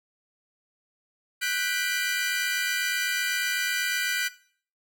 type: chord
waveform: sawtooth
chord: G major seventh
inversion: third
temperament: equal with one note detuned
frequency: 1480 / 1568 / 1975.5 / 2381 Hz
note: F#6 / G6 / B6 / D7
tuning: 0 / 0 / 0 / +23 cents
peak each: -26 / -29 / -28 / -29 dBFS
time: 1.41-4.29 s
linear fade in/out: 20 ms
effects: noise-tail reverb RT60 0.5 s tail -18 dB re dry

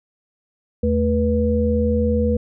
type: tone cluster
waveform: sine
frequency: 80 / 220.7 / 487.4 Hz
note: D#2 / A3 / B4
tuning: +49 / +5 / -23 cents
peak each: -20 dBFS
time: 0.83-2.37 s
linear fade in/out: 5 ms
effects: none

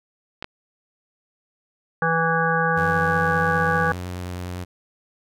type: clicks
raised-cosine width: 0.3 ms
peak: -15 dBFS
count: 2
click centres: 0.425 / 0.444 s
type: harmonic tone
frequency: 164.4 Hz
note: E3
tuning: 4 cents flat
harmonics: 1 / 3 / 5 / 7 / 9 / 10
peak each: -25 / -25 / -25 / -25 / -25 / -25 dBFS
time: 2.02-3.92 s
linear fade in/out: 2 ms
type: tone with vibrato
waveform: sawtooth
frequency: 89.8 Hz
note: F2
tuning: 49 cents sharp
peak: -25 dBFS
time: 2.76-4.65 s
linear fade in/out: 20 ms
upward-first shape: sine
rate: 10 Hz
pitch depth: 18 cents each way
effects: none

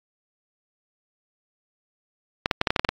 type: clicks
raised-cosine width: 0.3 ms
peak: -4 dBFS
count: 9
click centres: 2.459 / 2.512 / 2.614 / 2.672 / 2.705 / 2.762 / 2.795 / 2.848 / 2.89 s
effects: AAC 48 kbps

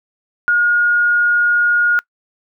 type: tone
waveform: sine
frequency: 1433 Hz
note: F6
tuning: 44 cents sharp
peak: -10 dBFS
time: 0.48-1.99 s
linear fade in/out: 0 ms
effects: noise-tail reverb RT60 0.1 s tail -25 dB re dry

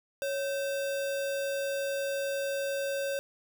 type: tone with sample-and-hold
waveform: sine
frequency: 554.4 Hz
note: C#5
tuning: in tune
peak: -29 dBFS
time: 0.22-3.19 s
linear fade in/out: 0 ms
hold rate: 2100 Hz
effects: none

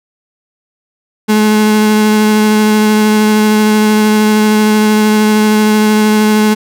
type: tone with vibrato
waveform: 35% pulse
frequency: 213.6 Hz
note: G#3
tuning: 49 cents sharp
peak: -5 dBFS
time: 1.28-6.55 s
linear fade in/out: 20 ms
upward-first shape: sine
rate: 13 Hz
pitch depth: 10 cents each way
effects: none

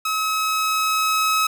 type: tone with level ramp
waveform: sawtooth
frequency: 1282 Hz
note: E6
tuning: 49 cents flat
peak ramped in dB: -17 to -13 dBFS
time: 0.05-1.47 s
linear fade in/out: 5 ms
effects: none

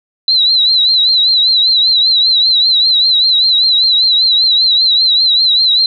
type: tone with vibrato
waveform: sine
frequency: 4000 Hz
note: B7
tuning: 21 cents sharp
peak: -7 dBFS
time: 0.28-5.86 s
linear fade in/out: 2 ms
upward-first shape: triangle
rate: 5.1 Hz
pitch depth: 99 cents each way
effects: none

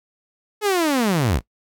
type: linear sweep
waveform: sawtooth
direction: down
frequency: 433 to 46.1 Hz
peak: -13 dBFS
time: 0.61-1.41 s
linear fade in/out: 50 ms
effects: noise-tail reverb RT60 0.1 s tail -19 dB re dry

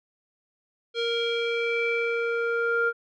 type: tone with low-pass filter sweep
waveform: square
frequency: 466.2 Hz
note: A#4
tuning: in tune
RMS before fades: -26 dBFS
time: 0.94-2.93 s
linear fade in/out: 50 ms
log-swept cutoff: 3700 to 1400 Hz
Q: 4.9
effects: none

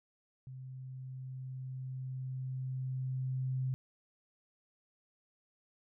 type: tone with level ramp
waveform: sine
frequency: 130.1 Hz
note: C3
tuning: 9 cents flat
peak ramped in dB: -44 to -31 dBFS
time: 0.47-3.74 s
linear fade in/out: 0 ms
effects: none

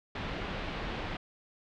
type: low-pass noise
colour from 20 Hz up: pink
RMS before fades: -37 dBFS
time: 0.15-1.17 s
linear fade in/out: 5 ms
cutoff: 3600 Hz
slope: 24 dB/octave
effects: none

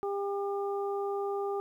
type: harmonic tone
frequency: 400 Hz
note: G4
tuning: 35 cents sharp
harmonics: 1 / 2 / 3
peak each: -31 / -37 / -41 dBFS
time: 0.03-1.6 s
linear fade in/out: 0 ms
effects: 11-bit

